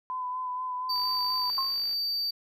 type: tone with vibrato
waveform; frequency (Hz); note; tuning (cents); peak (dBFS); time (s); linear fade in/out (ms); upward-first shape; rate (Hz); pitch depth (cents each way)
sine; 1008; B5; +35; -30; 0.1-1.5; 0; sine; 4.2; 20
type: tone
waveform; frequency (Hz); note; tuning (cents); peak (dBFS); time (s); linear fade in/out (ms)
triangle; 4622; D8; -28; -26; 0.89-2.31; 10
type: click train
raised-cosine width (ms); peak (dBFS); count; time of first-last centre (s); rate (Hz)
0.3; -34; 52; 0.96-1.931; 52.5
type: tone with exponential decay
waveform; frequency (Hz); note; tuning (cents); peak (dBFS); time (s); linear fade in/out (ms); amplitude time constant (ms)
sine; 1068; C6; +35; -25; 1.58-1.86; 1; 59
effects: none